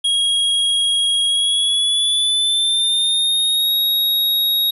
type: tone with pitch glide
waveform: square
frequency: 3291 to 3780 Hz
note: G#7 to A#7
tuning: -16 to +23 cents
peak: -15 dBFS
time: 0.04-4.71 s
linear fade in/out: 10 ms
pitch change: +239 cents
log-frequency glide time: 1.27-3.72 s
effects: resampled to 32000 Hz